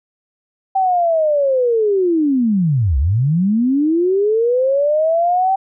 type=linear two-way sweep; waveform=sine; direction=down then up; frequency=778 to 61.9 to 778 Hz; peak=-12 dBFS; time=0.75-5.56 s; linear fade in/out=10 ms; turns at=2.98 s; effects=none